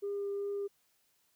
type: tone with vibrato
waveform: sine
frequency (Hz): 402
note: G4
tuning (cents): +44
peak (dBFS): -32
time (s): 0.02-0.68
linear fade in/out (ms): 20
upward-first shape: triangle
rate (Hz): 2.6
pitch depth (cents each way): 9
effects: tanh soft clip ceiling -30 dBFS + white hiss -73 dBFS RMS until 1.35 s